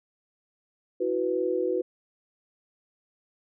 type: chord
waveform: sine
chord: E suspended second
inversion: none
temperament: just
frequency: 329.6 / 370.8 / 494.4 Hz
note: E4 / F#4 / B4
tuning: 0 / +4 / +2 cents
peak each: -31 / -27 / -28 dBFS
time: 1-1.82 s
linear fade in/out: 10 ms
effects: none